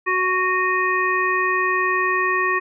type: harmonic tone with a mistuned harmonic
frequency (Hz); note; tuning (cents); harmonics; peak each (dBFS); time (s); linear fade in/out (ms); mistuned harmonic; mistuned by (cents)
370; F#4; 0; 1 / 3 / 5 / 7; -25 / -21 / -21 / -27; 0.06-2.6; 20; 7; -69
effects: none